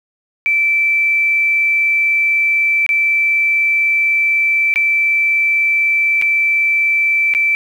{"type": "tone with dropouts", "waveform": "sine", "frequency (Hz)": 2328, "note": "D7", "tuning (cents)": -16, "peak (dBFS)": -11, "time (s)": [0.46, 7.55], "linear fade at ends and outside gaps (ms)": 0, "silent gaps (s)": [[2.864, 2.891], [4.74, 4.759], [6.215, 6.222], [7.338, 7.349]], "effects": ["7-bit"]}